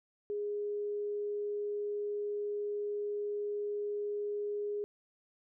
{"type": "tone", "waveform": "sine", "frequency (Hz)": 413.1, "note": "G#4", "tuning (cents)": -9, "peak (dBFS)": -33, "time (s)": [0.3, 4.84], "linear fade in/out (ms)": 0, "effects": []}